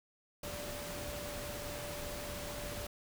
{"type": "tone in noise", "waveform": "sine", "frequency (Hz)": 585, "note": "D5", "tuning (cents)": -7, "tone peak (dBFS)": -45, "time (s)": [0.43, 2.87], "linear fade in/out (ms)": 5, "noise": "pink", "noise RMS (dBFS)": -43, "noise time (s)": [0.43, 2.87], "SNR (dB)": -5, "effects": []}